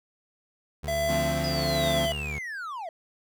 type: tone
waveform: 25% pulse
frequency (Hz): 73.6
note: D2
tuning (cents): +4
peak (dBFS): -29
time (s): 0.83-2.39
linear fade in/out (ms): 10
type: tone with tremolo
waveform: square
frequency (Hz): 670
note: E5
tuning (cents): +28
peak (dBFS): -25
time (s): 0.88-2.12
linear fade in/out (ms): 0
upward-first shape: sine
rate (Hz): 1.2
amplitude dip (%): 55
type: chord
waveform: sawtooth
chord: D minor seventh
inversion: none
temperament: equal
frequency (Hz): 146.83 / 174.61 / 220 / 261.6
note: D3 / F3 / A3 / C4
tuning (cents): 0 / 0 / 0 / 0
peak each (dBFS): -31 / -30 / -33 / -30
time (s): 1.08-2.07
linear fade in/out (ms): 20
type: linear sweep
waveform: triangle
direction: down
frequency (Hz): 4978 to 622.3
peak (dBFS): -31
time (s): 1.44-2.89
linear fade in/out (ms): 2
effects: none